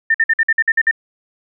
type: tone bursts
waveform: sine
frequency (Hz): 1802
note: A6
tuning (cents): +41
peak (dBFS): -10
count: 9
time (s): 0.1-0.912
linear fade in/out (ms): 5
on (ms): 44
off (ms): 52
effects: none